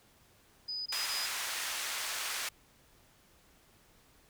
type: tone bursts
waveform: sine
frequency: 4978 Hz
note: D#8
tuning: in tune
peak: -35 dBFS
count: 3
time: 0.68-1.266 s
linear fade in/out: 10 ms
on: 180 ms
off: 23 ms
type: band-pass noise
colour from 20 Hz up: pink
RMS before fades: -37 dBFS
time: 0.92-2.49 s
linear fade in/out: 5 ms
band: 1300 to 12000 Hz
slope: 12 dB/octave
effects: pink hiss -64 dBFS RMS until 4.29 s